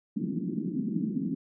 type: band-pass noise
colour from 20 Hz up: pink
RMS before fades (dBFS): -31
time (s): 0.16-1.35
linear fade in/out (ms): 10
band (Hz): 170 to 310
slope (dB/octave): 48
effects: none